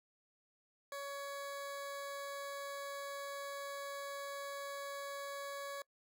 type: tone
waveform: 20% pulse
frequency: 561 Hz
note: C#5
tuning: 21 cents sharp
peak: -37 dBFS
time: 0.92-5.82 s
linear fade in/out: 2 ms
effects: noise-tail reverb RT60 0.1 s tail -24 dB re dry